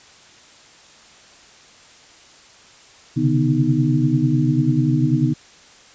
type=tone cluster; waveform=sine; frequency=130.1 / 139.2 / 150.3 / 247.4 / 311.2 Hz; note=C3 / C#3 / D3 / B3 / D#4; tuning=-9 / +8 / +40 / +3 / 0 cents; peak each=-21 dBFS; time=3.16-5.34 s; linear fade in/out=20 ms; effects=white hiss -47 dBFS RMS until 5.94 s + resampled to 16000 Hz